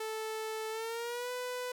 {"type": "tone with pitch glide", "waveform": "sawtooth", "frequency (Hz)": [438.5, 497.9], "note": ["A4", "B4"], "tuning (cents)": [-6, 14], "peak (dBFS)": -32, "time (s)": [0, 1.72], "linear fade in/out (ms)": 5, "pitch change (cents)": 220, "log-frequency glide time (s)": [0.7, 1.31], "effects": []}